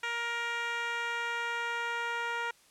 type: tone with band-pass filter sweep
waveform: 10% pulse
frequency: 470 Hz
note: A#4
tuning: 14 cents sharp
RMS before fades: -34 dBFS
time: 0.03-2.51 s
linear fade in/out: 5 ms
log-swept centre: 1900 to 1200 Hz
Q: 0.91
effects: white hiss -62 dBFS RMS until 2.7 s + low-pass 10000 Hz 12 dB/octave